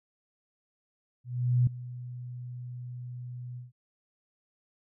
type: tone with ADSR envelope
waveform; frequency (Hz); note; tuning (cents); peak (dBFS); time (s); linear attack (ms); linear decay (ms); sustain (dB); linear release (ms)
sine; 123.4; B2; -1; -19; 1.24-3.72; 430; 3; -18; 150
effects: none